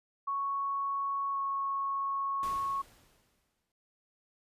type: tone with pitch glide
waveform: sine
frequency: 1108.7 to 1101 Hz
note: C#6 to C#6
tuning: 0 to -12 cents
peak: -30 dBFS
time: 0.27-2.82 s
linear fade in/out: 10 ms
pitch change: -12 cents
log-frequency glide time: 1.31-1.38 s
type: noise with exponential decay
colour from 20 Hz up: pink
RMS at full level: -45 dBFS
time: 2.43-3.72 s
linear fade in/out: 2 ms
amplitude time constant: 280 ms
effects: resampled to 32000 Hz